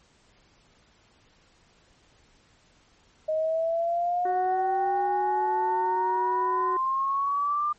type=exponential sweep; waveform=sine; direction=up; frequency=622.3 to 1200 Hz; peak=-23 dBFS; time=3.28-7.73 s; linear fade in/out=10 ms
type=harmonic tone; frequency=370 Hz; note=F#4; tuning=in tune; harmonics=1 / 2 / 3 / 4 / 5; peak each=-30 / -41 / -44 / -43 / -46 dBFS; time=4.25-6.77 s; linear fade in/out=5 ms
effects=pink hiss -61 dBFS RMS until 7.78 s + MP3 32 kbps